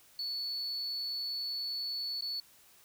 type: tone with dropouts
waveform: sine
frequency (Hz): 4435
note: C#8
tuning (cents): 0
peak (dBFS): -32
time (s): 0.19-2.4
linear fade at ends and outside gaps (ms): 2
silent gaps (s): 2.209-2.222
effects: tanh soft clip ceiling -32 dBFS + white hiss -61 dBFS RMS until 2.84 s